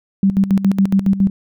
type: tone with tremolo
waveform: sine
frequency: 194.9 Hz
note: G3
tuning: 10 cents flat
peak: -9 dBFS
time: 0.23-1.3 s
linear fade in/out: 2 ms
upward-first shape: square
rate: 7.2 Hz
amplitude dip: 75%
effects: none